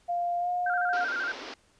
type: tone with pitch glide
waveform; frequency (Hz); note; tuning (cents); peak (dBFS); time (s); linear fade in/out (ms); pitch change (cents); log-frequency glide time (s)
sine; 698.5 to 714; F5 to F5; 0 to +38; -26; 0.08-1.05; 20; +38; 0.39-0.49
type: tone with vibrato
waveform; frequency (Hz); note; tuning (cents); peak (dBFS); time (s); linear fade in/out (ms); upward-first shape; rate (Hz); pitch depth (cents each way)
sine; 1480; F#6; 0; -28; 0.66-1.32; 5; square; 13; 84
type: band-pass noise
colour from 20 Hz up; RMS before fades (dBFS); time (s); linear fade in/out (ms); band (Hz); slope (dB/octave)
pink; -41; 0.93-1.54; 2; 260 to 5500; 48
effects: pink hiss -64 dBFS RMS until 1.79 s + resampled to 22050 Hz